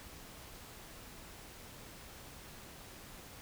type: silence
effects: pink hiss -52 dBFS RMS until 3.41 s